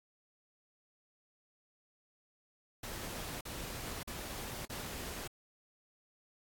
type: noise bursts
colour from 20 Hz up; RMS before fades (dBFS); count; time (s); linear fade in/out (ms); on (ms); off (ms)
pink; -43; 4; 2.83-5.276; 5; 580; 42
effects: AAC 64 kbps